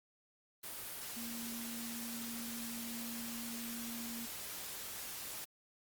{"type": "tone in noise", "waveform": "sine", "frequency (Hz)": 233.1, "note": "A#3", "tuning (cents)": 0, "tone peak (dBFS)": -44, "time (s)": [1.16, 4.26], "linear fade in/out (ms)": 10, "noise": "white", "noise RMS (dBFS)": -45, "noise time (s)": [0.63, 5.45], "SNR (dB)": -2, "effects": ["Opus 32 kbps"]}